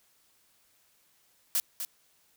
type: noise with echo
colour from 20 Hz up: blue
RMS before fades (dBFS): -27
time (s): 1.55-1.6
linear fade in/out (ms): 0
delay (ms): 250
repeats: 1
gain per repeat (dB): -8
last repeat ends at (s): 1.85
effects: white hiss -67 dBFS RMS until 2.36 s